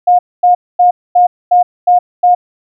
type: tone bursts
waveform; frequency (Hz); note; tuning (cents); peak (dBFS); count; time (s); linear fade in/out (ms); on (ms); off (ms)
sine; 715; F5; +41; -4; 7; 0.07-2.35; 10; 120; 240
effects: none